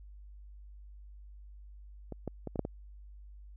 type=clicks; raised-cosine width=2 ms; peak=-27 / -22 / -24 / -23 / -16 / -22 dBFS; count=6; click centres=2.123 / 2.277 / 2.473 / 2.558 / 2.593 / 2.651 s; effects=added 50 Hz sine -48 dBFS peak until 3.56 s